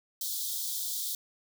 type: high-pass noise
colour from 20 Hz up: white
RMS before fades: -34 dBFS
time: 0.21-1.15 s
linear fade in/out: 2 ms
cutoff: 3300 Hz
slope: 96 dB/octave
effects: none